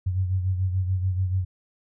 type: beating tone pair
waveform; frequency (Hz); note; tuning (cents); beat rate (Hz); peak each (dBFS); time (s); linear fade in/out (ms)
sine; 92.5 / 99.4; F#2 / G2; 0 / +25; 6.9; -22 / -31; 0.06-1.45; 10
effects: none